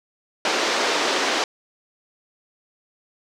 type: band-pass noise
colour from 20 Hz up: pink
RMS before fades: -22 dBFS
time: 0.45-1.44 s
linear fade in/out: 2 ms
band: 330 to 6100 Hz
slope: 24 dB/octave
effects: none